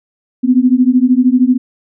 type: beating tone pair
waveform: sine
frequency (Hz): 246.1 / 259.1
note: B3 / C4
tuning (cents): -6 / -17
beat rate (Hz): 13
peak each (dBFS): -10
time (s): 0.43-1.58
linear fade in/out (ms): 20
effects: none